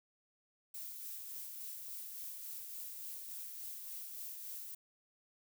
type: noise with tremolo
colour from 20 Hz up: violet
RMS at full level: -45 dBFS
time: 0.74-4.75 s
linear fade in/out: 5 ms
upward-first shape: sine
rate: 3.5 Hz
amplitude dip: 30%
effects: none

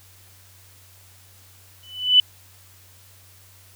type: tone with exponential growth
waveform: sine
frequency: 2991 Hz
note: F#7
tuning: 18 cents sharp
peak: -7 dBFS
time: 1.83-2.2 s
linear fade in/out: 2 ms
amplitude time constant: 79 ms
effects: added 94 Hz sine -52 dBFS peak until 3.75 s + white hiss -52 dBFS RMS until 3.75 s

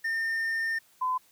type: tone pair in turn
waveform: triangle / sine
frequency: 1813 / 1017.5 Hz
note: A#6 / C6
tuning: -49 / -49 cents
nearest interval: minor seventh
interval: 1000 cents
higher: first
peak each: -25 dBFS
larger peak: neither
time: 0.04-0.79 / 1.01-1.18 s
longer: first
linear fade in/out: 10 ms
effects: white hiss -62 dBFS RMS until 1.31 s

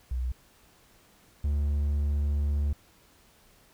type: tone pair in turn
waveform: sine / triangle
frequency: 62.3 / 72.5 Hz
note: B1 / D2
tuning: +16 / -22 cents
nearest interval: minor third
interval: 262 cents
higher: second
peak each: -27 / -22 dBFS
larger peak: second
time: 0.11-0.32 / 1.44-2.73 s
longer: second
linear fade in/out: 5 ms
effects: pink hiss -60 dBFS RMS until 3.73 s

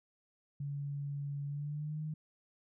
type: tone with pitch glide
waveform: sine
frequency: 142.3 to 154.29 Hz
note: C#3 to D#3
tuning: +46 to -14 cents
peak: -36 dBFS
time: 0.6-2.14 s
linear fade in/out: 5 ms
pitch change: +140 cents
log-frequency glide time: 1.46-2.02 s
effects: none

